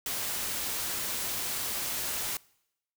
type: noise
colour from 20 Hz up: white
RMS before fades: -33 dBFS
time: 0.06-2.37 s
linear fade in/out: 2 ms
effects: noise-tail reverb RT60 0.8 s tail -24 dB re dry